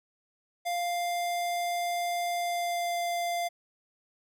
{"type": "tone with pitch glide", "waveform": "square", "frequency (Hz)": [698.5, 693.7], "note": ["F5", "F5"], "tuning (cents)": [0, -12], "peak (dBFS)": -29, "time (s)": [0.65, 3.49], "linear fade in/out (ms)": 20, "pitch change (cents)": -12, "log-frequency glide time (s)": [2.33, 3.01], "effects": []}